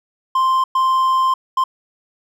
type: tone bursts at uneven times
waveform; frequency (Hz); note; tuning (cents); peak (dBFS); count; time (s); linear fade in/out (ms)
triangle; 1046.5; C6; 0; -11; 3; 0.35-0.64 / 0.75-1.34 / 1.57-1.64; 5
effects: none